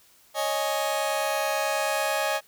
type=chord; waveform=sawtooth; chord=C# suspended second; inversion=none; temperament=just; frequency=554.4 / 623.7 / 831.5 Hz; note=C#5 / D#5 / G#5; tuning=0 / +4 / +2 cents; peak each=-26 / -24 / -25 dBFS; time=0.34-2.41 s; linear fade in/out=50 ms; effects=white hiss -58 dBFS RMS until 2.47 s